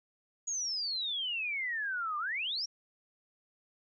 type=exponential two-way sweep; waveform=sine; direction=down then up; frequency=6820 to 1174.7 to 5750 Hz; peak=-32 dBFS; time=0.47-2.66 s; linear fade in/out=10 ms; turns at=2.18 s; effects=none